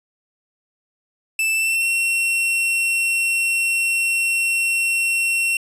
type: tone with pitch glide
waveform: 45% pulse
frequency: 2643 to 2720 Hz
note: E7 to F7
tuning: +4 to -46 cents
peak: -17 dBFS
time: 1.39-5.57 s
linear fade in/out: 2 ms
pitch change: +50 cents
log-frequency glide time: 1.53-1.87 s
effects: resampled to 32000 Hz